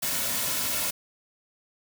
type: noise with comb filter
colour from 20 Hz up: white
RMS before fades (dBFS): -28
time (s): 0.02-0.91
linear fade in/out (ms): 10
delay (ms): 2.5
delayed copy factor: -0.55
effects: none